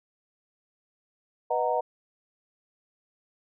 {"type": "chord", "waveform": "sine", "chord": "B major seventh", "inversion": "none", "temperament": "equal with one note detuned", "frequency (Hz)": [493.9, 622.3, 740, 928], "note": ["B4", "D#5", "F#5", "A#5"], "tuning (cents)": [0, 0, 0, -8], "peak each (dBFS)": -29, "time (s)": [1.5, 1.81], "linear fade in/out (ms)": 10, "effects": []}